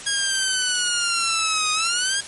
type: linear two-way sweep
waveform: 10% pulse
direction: down then up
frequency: 1641 to 1239 to 1641 Hz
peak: -11 dBFS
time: 0.06-2.21 s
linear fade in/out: 10 ms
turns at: 1.72 s
effects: white hiss -36 dBFS RMS until 2.27 s + MP3 48 kbps